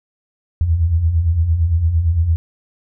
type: beating tone pair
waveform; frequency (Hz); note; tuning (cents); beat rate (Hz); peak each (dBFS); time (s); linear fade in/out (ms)
sine; 75.9 / 84.7; D#2 / E2; -42 / +48; 8.8; -21 / -13; 0.61-2.36; 0
effects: none